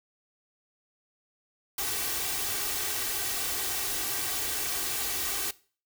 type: noise with comb filter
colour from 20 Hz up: white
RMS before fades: -31 dBFS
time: 1.78-5.51 s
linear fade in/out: 5 ms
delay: 2.6 ms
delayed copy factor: +0.65
effects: noise-tail reverb RT60 0.4 s tail -20 dB re dry